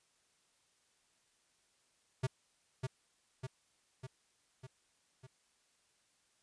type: tone with echo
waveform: square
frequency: 129.7 Hz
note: C3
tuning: 15 cents flat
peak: -31 dBFS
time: 2.23-2.27 s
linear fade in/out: 10 ms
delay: 600 ms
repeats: 5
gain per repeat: -4 dB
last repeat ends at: 5.27 s
effects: white hiss -74 dBFS RMS until 6.42 s + resampled to 22050 Hz